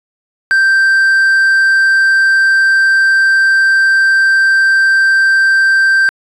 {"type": "tone", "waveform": "triangle", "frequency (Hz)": 1568, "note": "G6", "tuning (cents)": 0, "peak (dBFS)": -5, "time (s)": [0.51, 6.09], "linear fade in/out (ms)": 0, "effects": ["resampled to 24000 Hz"]}